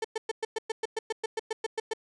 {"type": "tone bursts", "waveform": "35% pulse", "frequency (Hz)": 443.6, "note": "A4", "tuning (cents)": 14, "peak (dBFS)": -26, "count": 15, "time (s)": [0.02, 1.935], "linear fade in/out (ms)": 5, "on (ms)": 25, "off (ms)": 110, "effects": ["resampled to 22050 Hz"]}